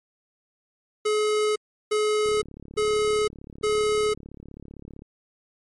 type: tone bursts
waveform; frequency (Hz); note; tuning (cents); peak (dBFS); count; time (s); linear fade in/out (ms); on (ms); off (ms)
square; 425.1; G#4; +40; -21; 4; 1.05-4.14; 10; 510; 350
type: click train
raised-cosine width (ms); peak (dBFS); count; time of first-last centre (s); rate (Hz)
3; -29; 99; 2.26-5.021; 35.5
effects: MP3 48 kbps